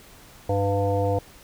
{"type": "harmonic tone with a mistuned harmonic", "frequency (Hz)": 99.8, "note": "G2", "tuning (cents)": 32, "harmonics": [1, 3, 5, 7, 9], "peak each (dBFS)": [-24, -31, -24, -28, -34], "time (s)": [0.49, 1.19], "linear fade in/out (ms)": 5, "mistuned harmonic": 1, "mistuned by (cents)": -24, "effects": ["pink hiss -49 dBFS RMS until 1.43 s"]}